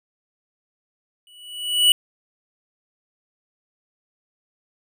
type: tone with exponential growth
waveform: square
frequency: 2946 Hz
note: F#7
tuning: 8 cents flat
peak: -10 dBFS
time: 1.27-1.92 s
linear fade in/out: 1 ms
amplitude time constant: 140 ms
effects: none